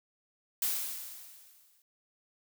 blue noise with exponential decay, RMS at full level -29 dBFS, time 0.62-1.82 s, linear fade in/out 2 ms, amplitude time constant 260 ms, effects none

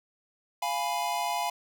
square chord, F diminished, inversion none, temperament equal, 698.5 / 830.6 / 987.8 Hz, F5 / Ab5 / Cb6, 0 / 0 / 0 cents, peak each -33 dBFS, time 0.62-1.5 s, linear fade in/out 5 ms, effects none

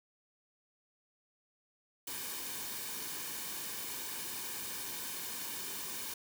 white noise with comb filter, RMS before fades -41 dBFS, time 2.07-6.14 s, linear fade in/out 5 ms, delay 1.5 ms, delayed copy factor -0.55, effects none

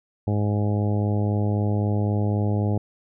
harmonic tone, 103.83 Hz, G#2, in tune, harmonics 1 / 2 / 3 / 4 / 5 / 6 / 7 / 8, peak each -21 / -27 / -31 / -33 / -35 / -37 / -38 / -39 dBFS, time 0.27-2.78 s, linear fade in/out 5 ms, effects none

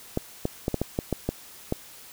clicks, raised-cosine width 2 ms, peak -11 dBFS, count 9, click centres 0.174 / 0.454 / 0.681 / 0.743 / 0.816 / 0.989 / 1.127 / 1.29 / 1.724 s, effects white hiss -47 dBFS RMS until 2.12 s

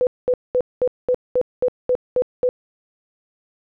sine tone bursts, 500 Hz, B4, 21 cents sharp, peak -14 dBFS, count 10, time 0.01-2.49 s, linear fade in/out 0 ms, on 59 ms, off 210 ms, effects none

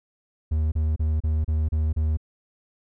triangle tone bursts, 77.78 Hz, D#2, in tune, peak -18 dBFS, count 7, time 0.51-2.172 s, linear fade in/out 10 ms, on 210 ms, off 32 ms, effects none

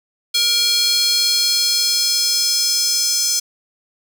square tone with high-pass filter sweep, 471.7 Hz, A#4, 20 cents sharp, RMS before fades -17 dBFS, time 0.34-3.4 s, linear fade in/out 10 ms, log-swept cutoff 3800 to 5700 Hz, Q 3.7, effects 7-bit

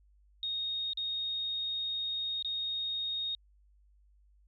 sine tone with dropouts, 3722 Hz, A#7, 3 cents flat, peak -32 dBFS, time 0.43-3.35 s, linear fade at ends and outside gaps 1 ms, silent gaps 0.933-0.973 / 2.425-2.447 s, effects added 50 Hz sine -61 dBFS peak until 4.47 s

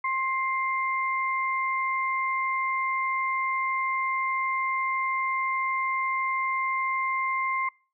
sine tone pair together, 1060.8 / 2096 Hz, C6 / C7, +23 / +2 cents, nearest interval octave, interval 1179 cents, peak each -26 / -29 dBFS, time 0.04-7.69 s, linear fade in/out 5 ms, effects noise-tail reverb RT60 0.4 s tail -26 dB re dry

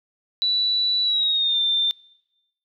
sine tone with pitch glide, 3951 to 3581 Hz, B7 to A7, 0 to +30 cents, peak -18 dBFS, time 0.42-1.91 s, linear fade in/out 0 ms, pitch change -170 cents, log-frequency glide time 1.03-1.6 s, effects noise-tail reverb RT60 1.0 s tail -24 dB re dry

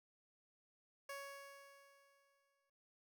15% pulse tone with exponential decay, 557 Hz, C#5, 8 cents sharp, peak -39 dBFS, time 1.09-2.7 s, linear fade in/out 5 ms, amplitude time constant 350 ms, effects none

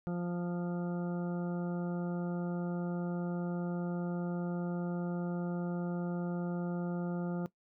harmonic tone, 175 Hz, F3, 4 cents sharp, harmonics 1 / 2 / 3 / 4 / 5 / 7 / 8, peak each -33 / -41 / -45 / -49 / -52 / -54 / -54 dBFS, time 0.07-7.46 s, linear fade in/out 0 ms, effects noise-tail reverb RT60 0.1 s tail -18 dB re dry

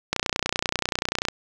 click train, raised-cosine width 0.2 ms, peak -5 dBFS, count 36, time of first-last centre 0.13-1.285 s, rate 30.3 Hz, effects none

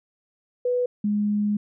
sine tone pair in turn, 493.9 / 207.7 Hz, B4 / G#3, 0 / 0 cents, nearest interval octave + minor third, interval 1500 cents, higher first, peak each -20 dBFS, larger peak neither, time 0.65-0.86 / 1.04-1.57 s, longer second, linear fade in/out 5 ms, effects none

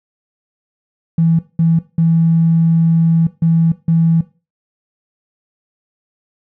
triangle tone bursts at uneven times, 164.81 Hz, E3, in tune, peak -5 dBFS, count 5, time 1.18-1.39 / 1.59-1.79 / 1.98-3.27 / 3.42-3.72 / 3.88-4.21 s, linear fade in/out 5 ms, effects noise-tail reverb RT60 0.3 s tail -21 dB re dry + tanh soft clip ceiling -7 dBFS

